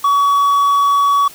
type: tone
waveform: triangle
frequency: 1131 Hz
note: C#6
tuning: 34 cents sharp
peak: -8 dBFS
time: 0.04-1.28 s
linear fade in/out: 5 ms
effects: white hiss -38 dBFS RMS until 1.34 s